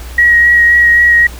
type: tone with vibrato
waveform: sine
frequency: 1900 Hz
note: A#6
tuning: 33 cents sharp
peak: -4 dBFS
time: 0.18-1.27 s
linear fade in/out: 5 ms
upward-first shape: sine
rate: 3.8 Hz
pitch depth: 15 cents each way
effects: added 60 Hz sine -25 dBFS peak until 1.39 s + pink hiss -33 dBFS RMS until 1.39 s